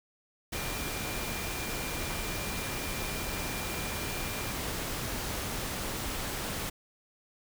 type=tone in noise; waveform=sine; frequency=2390 Hz; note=D7; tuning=30 cents sharp; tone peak=-43 dBFS; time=0.54-4.52 s; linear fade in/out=10 ms; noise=pink; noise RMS=-35 dBFS; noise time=0.52-6.7 s; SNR=-11 dB; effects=none